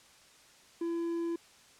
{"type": "tone", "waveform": "triangle", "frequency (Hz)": 337.1, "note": "E4", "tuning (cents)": 39, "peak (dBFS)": -29, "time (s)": [0.81, 1.36], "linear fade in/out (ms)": 5, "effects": ["white hiss -59 dBFS RMS until 1.79 s", "low-pass 8000 Hz 12 dB/octave"]}